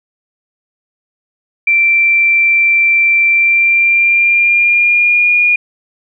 sine tone with pitch glide, 2349 to 2432 Hz, D7 to D#7, 0 to -40 cents, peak -7 dBFS, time 1.67-5.56 s, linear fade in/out 5 ms, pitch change +60 cents, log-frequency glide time 3.28-5.32 s, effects none

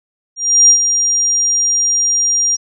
sine tone with ADSR envelope, 5700 Hz, F8, 34 cents sharp, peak -3 dBFS, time 0.36-2.57 s, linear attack 330 ms, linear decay 87 ms, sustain -8 dB, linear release 26 ms, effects none

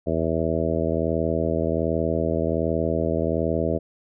harmonic tone, 81.3 Hz, E2, 23 cents flat, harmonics 1 / 2 / 3 / 4 / 5 / 6 / 7 / 8, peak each -29 / -29 / -29 / -29 / -29 / -29 / -29 / -29 dBFS, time 0.06-3.79 s, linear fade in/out 20 ms, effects none

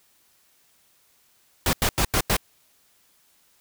pink noise bursts, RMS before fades -21 dBFS, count 5, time 1.66-2.367 s, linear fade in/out 2 ms, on 71 ms, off 88 ms, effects white hiss -62 dBFS RMS until 3.6 s

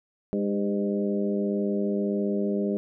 harmonic tone with a mistuned harmonic, 101.7 Hz, G#2, 36 cents flat, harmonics 2 / 3 / 4 / 5 / 6, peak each -26 / -33 / -29 / -35 / -35 dBFS, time 0.33-2.77 s, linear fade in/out 0 ms, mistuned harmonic 4, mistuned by -29 cents, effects none

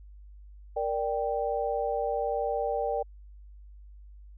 sine chord, G minor, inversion first, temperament equal, 466.2 / 587.3 / 784 Hz, Bb4 / D5 / G5, 0 / 0 / 0 cents, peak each -31 dBFS, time 0.76-3.03 s, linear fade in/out 10 ms, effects added 50 Hz sine -46 dBFS peak until 4.37 s

